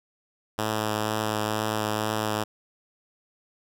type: tone with vibrato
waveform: 5% pulse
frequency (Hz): 107.8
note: A2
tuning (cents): -35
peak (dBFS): -14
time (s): 0.58-2.44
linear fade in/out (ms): 10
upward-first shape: triangle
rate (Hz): 2.1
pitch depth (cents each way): 18
effects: none